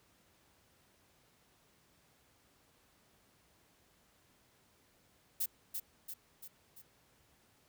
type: noise with echo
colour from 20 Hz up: violet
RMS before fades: -34 dBFS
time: 5.4-5.46 s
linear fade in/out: 10 ms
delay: 340 ms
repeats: 4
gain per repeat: -5 dB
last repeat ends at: 6.82 s
effects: pink hiss -69 dBFS RMS until 7.68 s + high-pass 60 Hz 12 dB/octave